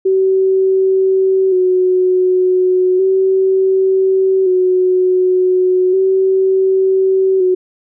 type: tone with vibrato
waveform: sine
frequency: 374.4 Hz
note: F#4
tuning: 20 cents sharp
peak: -9 dBFS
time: 0.05-7.55 s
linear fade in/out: 10 ms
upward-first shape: square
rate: 0.34 Hz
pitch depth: 30 cents each way
effects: none